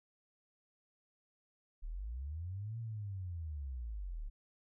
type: linear two-way sweep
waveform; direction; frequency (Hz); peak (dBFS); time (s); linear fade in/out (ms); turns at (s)
sine; up then down; 33 to 116.54 to 33; -39; 1.82-4.3; 20; 2.79
effects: none